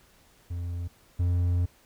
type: tone pair in turn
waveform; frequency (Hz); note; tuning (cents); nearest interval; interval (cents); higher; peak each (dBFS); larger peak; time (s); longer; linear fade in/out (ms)
triangle; 86.9 / 88.11; F2 / F2; -8 / +16; unison; 24; second; -28 / -20; second; 0.5-0.88 / 1.19-1.66; second; 10
effects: pink hiss -60 dBFS RMS until 1.85 s